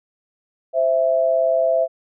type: tone pair together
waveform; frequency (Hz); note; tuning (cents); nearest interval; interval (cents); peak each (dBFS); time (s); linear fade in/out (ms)
sine; 522 / 659.8; C5 / E5; -4 / +1; major third; 405; -20 / -16; 0.73-1.88; 50
effects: none